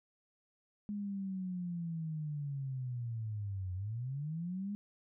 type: linear two-way sweep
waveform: sine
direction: down then up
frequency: 208.1 to 89.8 to 208.1 Hz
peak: -36 dBFS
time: 0.89-4.75 s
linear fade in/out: 0 ms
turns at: 3.74 s
effects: none